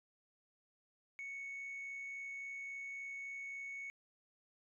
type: tone with amplitude modulation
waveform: sine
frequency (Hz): 2217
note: C#7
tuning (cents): 0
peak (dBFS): -40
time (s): 1.19-3.9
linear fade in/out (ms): 0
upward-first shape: sine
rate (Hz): 63.6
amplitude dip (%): 25
effects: tanh soft clip ceiling -41 dBFS